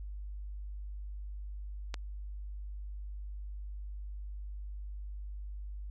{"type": "click", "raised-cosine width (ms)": 0.2, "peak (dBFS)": -20, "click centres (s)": 1.942, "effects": ["added 50 Hz sine -39 dBFS peak until 5.9 s"]}